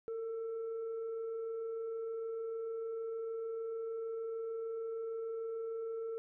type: tone with frequency modulation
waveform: sine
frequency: 453.8 Hz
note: A#4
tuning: 47 cents flat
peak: -37 dBFS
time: 0.08-6.18 s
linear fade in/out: 0 ms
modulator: 881 Hz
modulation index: 0.21
effects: none